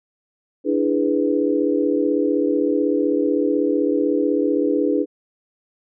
sine chord, E dominant seventh, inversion third, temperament equal, 293.7 / 329.6 / 415.3 / 493.9 Hz, D4 / E4 / G#4 / B4, 0 / 0 / 0 / 0 cents, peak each -20 / -23 / -22 / -23 dBFS, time 0.64-5.06 s, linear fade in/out 50 ms, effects none

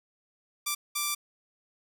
5% pulse tone bursts at uneven times, 1174.7 Hz, D6, in tune, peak -16 dBFS, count 2, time 0.66-0.75 / 0.95-1.15 s, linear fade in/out 10 ms, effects none

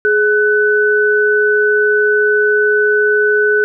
sine tone pair together, 420 / 1497.7 Hz, G#4 / F#6, +19 / +21 cents, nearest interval octave + minor seventh, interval 2202 cents, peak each -12 dBFS, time 0.05-3.64 s, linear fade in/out 0 ms, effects none

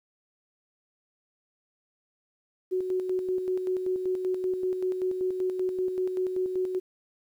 sine tone with tremolo, 370 Hz, F#4, in tune, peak -24 dBFS, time 2.71-6.8 s, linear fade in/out 20 ms, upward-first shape square, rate 5.2 Hz, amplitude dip 45%, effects 10-bit

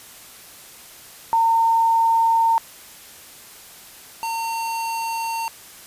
sine / square tone pair in turn, 911 / 911 Hz, A#5 / A#5, -40 / -40 cents, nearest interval unison, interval 0 cents, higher neither, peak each -14 / -24 dBFS, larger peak first, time 1.33-2.58 / 4.23-5.48 s, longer neither, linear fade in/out 0 ms, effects white hiss -43 dBFS RMS until 5.86 s + resampled to 32000 Hz

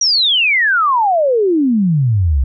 sine exponential sweep, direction down, 5860 to 61.74 Hz, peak -10 dBFS, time 0.01-2.44 s, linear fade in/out 5 ms, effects none

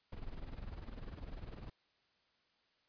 brown noise with tremolo, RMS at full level -43 dBFS, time 0.12-1.7 s, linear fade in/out 5 ms, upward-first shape sine, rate 20 Hz, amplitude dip 70%, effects white hiss -75 dBFS RMS until 2.88 s + resampled to 11025 Hz

